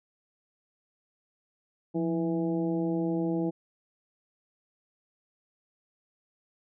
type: harmonic tone with a mistuned harmonic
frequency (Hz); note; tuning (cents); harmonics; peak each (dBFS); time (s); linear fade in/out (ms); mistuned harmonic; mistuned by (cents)
164.81; E3; 0; 1 / 2 / 3 / 4 / 5; -31 / -28 / -36 / -40 / -43; 1.94-3.51; 20; 1; +82
effects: none